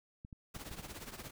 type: clicks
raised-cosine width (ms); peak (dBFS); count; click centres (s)
5; -36; 5; 0.249 / 0.328 / 0.565 / 0.714 / 0.796
type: noise with tremolo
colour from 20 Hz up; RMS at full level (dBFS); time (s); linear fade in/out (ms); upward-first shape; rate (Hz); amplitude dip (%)
pink; -44; 0.54-1.31; 10; triangle; 17; 80
effects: none